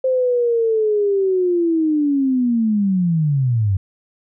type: linear sweep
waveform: sine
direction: down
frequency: 524 to 92 Hz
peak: -14 dBFS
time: 0.04-3.77 s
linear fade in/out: 5 ms
effects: none